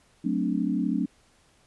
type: chord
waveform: sine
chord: D dominant seventh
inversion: first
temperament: equal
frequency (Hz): 185 / 220 / 261.6 / 293.7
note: F#3 / A3 / C4 / D4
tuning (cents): 0 / 0 / 0 / 0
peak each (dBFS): -29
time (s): 0.24-1.06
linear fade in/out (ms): 10
effects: pink hiss -62 dBFS RMS until 1.66 s + resampled to 24000 Hz